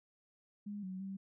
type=tone with pitch steps; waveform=sine; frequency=205.3 / 187 / 193.7 Hz; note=G#3 / F#3 / G3; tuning=-20 / +19 / -20 cents; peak=-40 dBFS; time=0.66-1.17 s; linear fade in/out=10 ms; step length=170 ms; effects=none